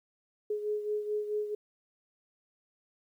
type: beating tone pair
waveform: sine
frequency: 420 / 424.6 Hz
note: G#4 / G#4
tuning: +19 / +38 cents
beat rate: 4.6 Hz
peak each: -31 / -38 dBFS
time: 0.5-1.55 s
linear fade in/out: 5 ms
effects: 11-bit